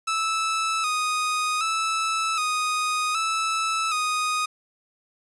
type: tone with vibrato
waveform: sawtooth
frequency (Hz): 1277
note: D#6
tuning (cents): +45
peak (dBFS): -19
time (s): 0.07-4.46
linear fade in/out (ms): 10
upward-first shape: square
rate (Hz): 0.65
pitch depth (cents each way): 47
effects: resampled to 24000 Hz + 8-bit